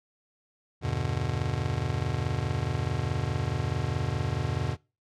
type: chord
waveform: square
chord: E minor seventh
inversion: none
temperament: just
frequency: 82.41 / 98.89 / 123.61 / 148.33 Hz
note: E2 / G2 / B2 / D3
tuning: 0 / +16 / +2 / +18 cents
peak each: -35 / -34 / -32 / -34 dBFS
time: 0.81-4.77 s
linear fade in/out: 50 ms
effects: noise-tail reverb RT60 0.3 s tail -24 dB re dry + low-pass 6000 Hz 12 dB/octave